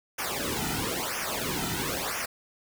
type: noise with flanger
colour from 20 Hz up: pink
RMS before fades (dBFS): -31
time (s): 0.18-2.26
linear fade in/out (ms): 10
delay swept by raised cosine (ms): 0.24 to 1.84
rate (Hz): 1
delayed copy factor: -0.9
effects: none